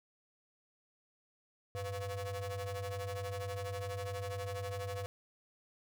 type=ring-modulated tone; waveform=35% pulse; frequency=201.4 Hz; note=G3; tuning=47 cents sharp; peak=-33 dBFS; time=1.75-5.06 s; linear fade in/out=0 ms; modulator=296 Hz; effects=none